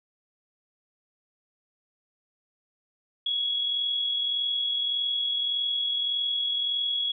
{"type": "tone with amplitude modulation", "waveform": "sine", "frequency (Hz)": 3342, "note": "G#7", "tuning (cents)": 10, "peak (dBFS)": -23, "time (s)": [3.26, 7.12], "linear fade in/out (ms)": 5, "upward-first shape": "sine", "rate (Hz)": 41.7, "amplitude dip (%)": 35, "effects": []}